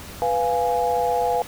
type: chord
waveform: sine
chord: F diminished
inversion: second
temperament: equal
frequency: 493.9 / 698.5 / 830.6 Hz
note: Cb5 / F5 / Ab5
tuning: 0 / 0 / 0 cents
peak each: -23 dBFS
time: 0.22-1.42 s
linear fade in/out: 0 ms
effects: added 87 Hz sine -46 dBFS peak until 1.47 s + pink hiss -39 dBFS RMS until 1.47 s